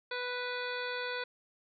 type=harmonic tone; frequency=493.9 Hz; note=B4; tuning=in tune; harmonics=1 / 2 / 3 / 4 / 5 / 7 / 8 / 9; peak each=-39 / -43 / -39 / -45 / -44 / -46 / -47 / -48 dBFS; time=0.11-1.24 s; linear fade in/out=5 ms; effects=none